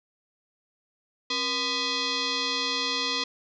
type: tone with frequency modulation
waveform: sine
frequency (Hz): 480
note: B4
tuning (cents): -49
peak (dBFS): -25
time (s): 1.3-3.24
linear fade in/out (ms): 5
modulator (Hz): 750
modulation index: 6.3
effects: none